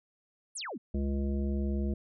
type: exponential sweep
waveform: sine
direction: down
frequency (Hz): 11060 to 183.4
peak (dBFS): -36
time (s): 0.55-0.78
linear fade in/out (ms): 10
type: harmonic tone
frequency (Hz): 69.3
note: C#2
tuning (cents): 0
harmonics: 1 / 3 / 5 / 7 / 9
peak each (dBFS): -30 / -33 / -39 / -46 / -47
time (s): 0.94-1.94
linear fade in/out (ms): 5
effects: none